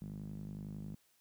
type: tone with band-pass filter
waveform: sawtooth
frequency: 51 Hz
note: G#1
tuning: 31 cents flat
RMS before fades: -45 dBFS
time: 0.01-0.95 s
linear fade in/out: 5 ms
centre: 180 Hz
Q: 4.6
effects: white hiss -72 dBFS RMS until 1.2 s